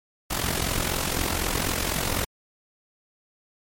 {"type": "noise with amplitude modulation", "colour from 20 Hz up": "pink", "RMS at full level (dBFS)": -23, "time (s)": [0.3, 2.25], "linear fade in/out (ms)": 10, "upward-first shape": "sine", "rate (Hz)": 44, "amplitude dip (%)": 70, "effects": ["MP3 64 kbps"]}